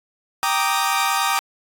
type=chord; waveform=sawtooth; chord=Eb major seventh; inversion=first; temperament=equal; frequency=784 / 932.3 / 1174.7 / 1244.5 Hz; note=G5 / Bb5 / D6 / Eb6; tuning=0 / 0 / 0 / 0 cents; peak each=-20 dBFS; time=0.43-1.39 s; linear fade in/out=0 ms; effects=AAC 64 kbps